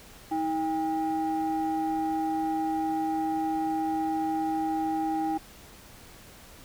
sine tone pair together, 317.9 / 801 Hz, D#4 / G5, +37 / +37 cents, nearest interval octave + major third, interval 1600 cents, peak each -27 dBFS, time 0.31-5.38 s, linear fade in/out 10 ms, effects tanh soft clip ceiling -21 dBFS + pink hiss -50 dBFS RMS until 6.64 s

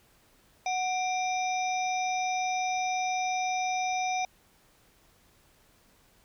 harmonic tone with a mistuned harmonic, 740 Hz, F#5, in tune, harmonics 1 / 3 / 5 / 7 / 8, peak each -28 / -34 / -43 / -45 / -40 dBFS, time 0.66-4.25 s, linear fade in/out 2 ms, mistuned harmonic 3, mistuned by +110 cents, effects pink hiss -63 dBFS RMS until 6.24 s

